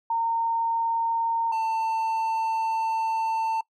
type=tone pair in turn; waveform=sine / triangle; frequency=917 / 894.5 Hz; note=A#5 / A5; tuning=-29 / +28 cents; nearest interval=unison; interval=43 cents; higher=first; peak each=-22 / -21 dBFS; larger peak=second; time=0.1-1.52 / 1.52-3.61 s; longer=second; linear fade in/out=5 ms; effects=noise-tail reverb RT60 0.1 s tail -22 dB re dry